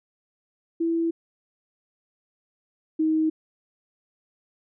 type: tone pair in turn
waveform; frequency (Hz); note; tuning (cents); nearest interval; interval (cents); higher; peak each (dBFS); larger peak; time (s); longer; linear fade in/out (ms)
sine; 331.9 / 315.2; E4 / D#4; +12 / +23; minor second; 89; first; -21 / -19; second; 0.8-1.11 / 2.99-3.3; neither; 10
effects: none